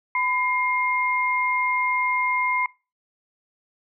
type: tone pair together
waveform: sine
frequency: 1003 / 2125 Hz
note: B5 / C7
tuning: +26 / +26 cents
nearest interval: octave + minor second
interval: 1300 cents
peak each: -23 dBFS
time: 0.15-2.66 s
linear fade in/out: 2 ms
effects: noise-tail reverb RT60 0.3 s tail -23 dB re dry